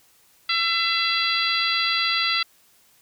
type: harmonic tone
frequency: 673 Hz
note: E5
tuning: 36 cents sharp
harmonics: 2 / 3 / 4 / 5 / 6 / 7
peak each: -27 / -27 / -27 / -27 / -27 / -27 dBFS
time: 0.49-2.43 s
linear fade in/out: 5 ms
effects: white hiss -58 dBFS RMS until 3.01 s